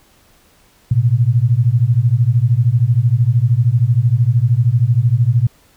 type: beating tone pair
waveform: sine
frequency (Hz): 112.9 / 125.9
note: A2 / B2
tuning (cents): +45 / +34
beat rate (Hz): 13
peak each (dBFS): -13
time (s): 0.91-5.47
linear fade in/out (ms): 5
effects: pink hiss -52 dBFS RMS until 5.76 s